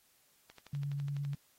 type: click train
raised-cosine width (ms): 0.2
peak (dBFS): -35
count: 11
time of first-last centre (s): 0.5-1.333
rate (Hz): 12
type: tone with vibrato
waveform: sine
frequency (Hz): 141.7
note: C#3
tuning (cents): +38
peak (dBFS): -34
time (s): 0.73-1.35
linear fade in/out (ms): 5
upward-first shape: sine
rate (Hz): 8.5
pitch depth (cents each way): 12
effects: white hiss -69 dBFS RMS until 1.58 s + AAC 48 kbps